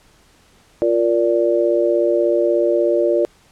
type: chord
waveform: sine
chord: Bb major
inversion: second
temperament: just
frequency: 349.6 / 466.2 / 582.7 Hz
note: F4 / Bb4 / D5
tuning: +2 / 0 / -14 cents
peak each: -17 / -20 / -17 dBFS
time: 0.82-3.25 s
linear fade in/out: 0 ms
effects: pink hiss -53 dBFS RMS until 3.51 s + low-pass 10000 Hz 12 dB/octave